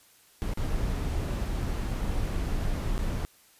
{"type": "noise with dropouts", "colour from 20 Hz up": "brown", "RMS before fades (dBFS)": -29, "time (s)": [0.42, 3.25], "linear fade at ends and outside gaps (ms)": 0, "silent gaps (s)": [[0.536, 0.574], [1.626, 1.629], [2.979, 2.99]], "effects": ["white hiss -59 dBFS RMS until 3.59 s", "resampled to 32000 Hz"]}